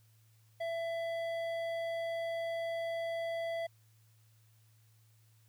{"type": "tone with hard clipping", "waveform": "sine", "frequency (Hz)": 667, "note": "E5", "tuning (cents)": 20, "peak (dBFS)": -36, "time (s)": [0.6, 3.67], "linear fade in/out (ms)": 10, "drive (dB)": 10, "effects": ["added 110 Hz sine -63 dBFS peak until 5.48 s", "white hiss -72 dBFS RMS until 5.48 s"]}